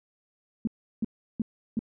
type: tone bursts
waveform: sine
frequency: 223.5 Hz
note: A3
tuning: 27 cents sharp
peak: -23 dBFS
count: 4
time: 0.65-1.792 s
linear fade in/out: 2 ms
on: 23 ms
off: 350 ms
effects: none